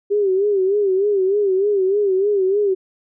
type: tone with vibrato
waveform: sine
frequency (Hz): 394.6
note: G4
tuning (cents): +11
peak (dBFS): -14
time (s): 0.1-2.75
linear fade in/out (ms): 20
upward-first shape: sine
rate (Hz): 3.3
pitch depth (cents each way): 99
effects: none